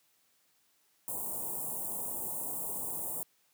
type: band-stop noise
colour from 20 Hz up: white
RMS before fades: -37 dBFS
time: 1.08-3.23 s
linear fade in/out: 0 ms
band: 1000 to 8000 Hz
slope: 48 dB/octave
effects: white hiss -71 dBFS RMS until 3.53 s + high-pass 100 Hz 12 dB/octave